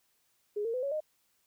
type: tone with pitch steps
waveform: sine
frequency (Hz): 415.3 / 458.2 / 505.4 / 557.6 / 615.1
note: G#4 / A#4 / B4 / C#5 / D#5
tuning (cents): 0 / -30 / +40 / +10 / -20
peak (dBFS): -30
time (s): 0.56-1.005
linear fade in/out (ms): 10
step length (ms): 89
effects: white hiss -73 dBFS RMS until 1.46 s